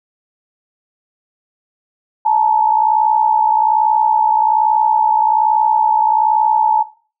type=tone pair together; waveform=sine; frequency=865 / 926.2 Hz; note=A5 / A#5; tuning=-30 / -11 cents; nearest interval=minor second; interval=119 cents; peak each=-12 / -17 dBFS; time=2.25-6.83 s; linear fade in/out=10 ms; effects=noise-tail reverb RT60 0.4 s tail -17 dB re dry